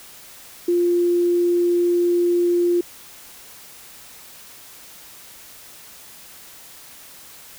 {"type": "tone", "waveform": "sine", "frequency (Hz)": 349.2, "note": "F4", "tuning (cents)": 0, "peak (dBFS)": -15, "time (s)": [0.68, 2.81], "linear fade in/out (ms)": 5, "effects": ["white hiss -43 dBFS RMS until 7.58 s"]}